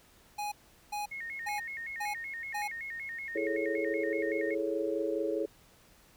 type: tone bursts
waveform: square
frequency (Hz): 830.6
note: G#5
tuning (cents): 0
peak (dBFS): -34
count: 5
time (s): 0.38-2.68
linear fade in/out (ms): 10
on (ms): 140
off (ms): 400
type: tone with vibrato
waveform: sine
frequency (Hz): 2000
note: B6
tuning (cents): +21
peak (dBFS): -37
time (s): 1.11-4.55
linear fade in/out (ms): 10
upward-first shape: square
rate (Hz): 5.3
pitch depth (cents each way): 140
type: chord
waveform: sine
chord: A major seventh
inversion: second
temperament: equal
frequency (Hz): 329.6 / 415.3 / 440 / 554.4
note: E4 / G#4 / A4 / C#5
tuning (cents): 0 / 0 / 0 / 0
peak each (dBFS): -35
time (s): 3.35-5.46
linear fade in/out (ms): 10
effects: pink hiss -61 dBFS RMS until 6.16 s